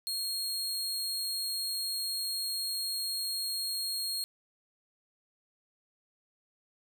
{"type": "tone", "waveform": "sawtooth", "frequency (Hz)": 4262, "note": "C8", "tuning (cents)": 31, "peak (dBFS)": -29, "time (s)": [0.07, 4.24], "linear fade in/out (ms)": 0, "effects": []}